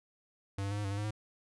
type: tone with pitch steps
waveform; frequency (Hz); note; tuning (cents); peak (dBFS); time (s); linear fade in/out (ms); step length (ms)
square; 98.6 / 99.5 / 102.6 / 104.1 / 98 / 100.8 / 104.5 / 106.9; G2 / G2 / G#2 / G#2 / G2 / G2 / G#2 / A2; +11 / +26 / -21 / +5 / 0 / +49 / +11 / -49; -34; 0.58-1.108; 5; 66
effects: resampled to 24000 Hz